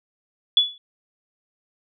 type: tone with exponential decay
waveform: sine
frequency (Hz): 3420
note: A7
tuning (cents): -50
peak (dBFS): -9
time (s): 0.57-0.78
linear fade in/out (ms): 2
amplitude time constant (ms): 45
effects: none